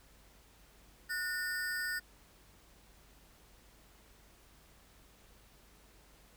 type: ring-modulated tone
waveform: square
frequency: 1637 Hz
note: G#6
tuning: 25 cents flat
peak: -32 dBFS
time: 1.09-2 s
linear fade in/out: 20 ms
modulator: 175 Hz
effects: added 50 Hz sine -64 dBFS peak until 6.36 s + pink hiss -63 dBFS RMS until 6.36 s